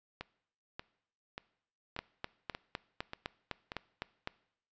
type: two click trains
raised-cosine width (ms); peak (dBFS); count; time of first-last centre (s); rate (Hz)
0.3; -24 / -20; 7 / 10; 0.21-3.719 / 1.99-4.274; 1.71 / 3.94
effects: noise-tail reverb RT60 0.7 s tail -21 dB re dry + resampled to 16000 Hz